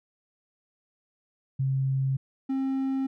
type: tone pair in turn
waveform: sine / triangle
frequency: 134.1 / 267.3 Hz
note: C3 / C4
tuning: +43 / +37 cents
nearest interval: octave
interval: 1194 cents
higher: second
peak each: -23 dBFS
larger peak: neither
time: 1.59-2.17 / 2.49-3.07 s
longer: neither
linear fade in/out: 10 ms
effects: none